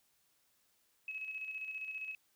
sine tone with tremolo, 2570 Hz, E7, 45 cents flat, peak -38 dBFS, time 1.08-2.15 s, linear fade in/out 2 ms, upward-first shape square, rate 15 Hz, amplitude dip 45%, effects white hiss -74 dBFS RMS until 2.35 s

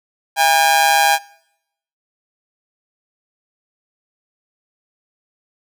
sawtooth tone with amplitude modulation, 809 Hz, G#5, 46 cents flat, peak -4 dBFS, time 0.36-1.19 s, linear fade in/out 50 ms, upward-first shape sine, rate 148 Hz, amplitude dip 70%, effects noise-tail reverb RT60 0.8 s tail -24 dB re dry

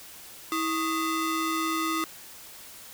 35% pulse ring-modulated tone, 784 Hz, G5, in tune, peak -21 dBFS, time 0.52-2.04 s, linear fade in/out 0 ms, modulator 460 Hz, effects white hiss -46 dBFS RMS until 2.93 s

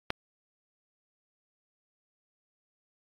click, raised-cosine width 0.3 ms, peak -12 dBFS, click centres 0.104 s, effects AAC 32 kbps

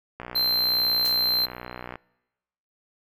click train, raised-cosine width 0.5 ms, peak -20 dBFS, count 109, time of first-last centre 0.2-1.956 s, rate 61.5 Hz
square tone, 4119 Hz, C8, 28 cents flat, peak -21 dBFS, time 0.35-1.46 s, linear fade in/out 10 ms
white noise with exponential decay, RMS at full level -33 dBFS, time 1.05-1.26 s, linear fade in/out 2 ms, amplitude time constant 44 ms
effects noise-tail reverb RT60 1.0 s tail -24 dB re dry

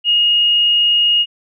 sine tone, 2864 Hz, F7, 43 cents sharp, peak -10 dBFS, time 0.04-1.26 s, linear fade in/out 50 ms, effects none

